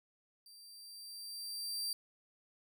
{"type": "tone with level ramp", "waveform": "sawtooth", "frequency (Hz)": 4699, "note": "D8", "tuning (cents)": 0, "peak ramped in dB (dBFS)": [-53, -32], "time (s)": [0.46, 1.93], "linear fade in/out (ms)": 2, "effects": []}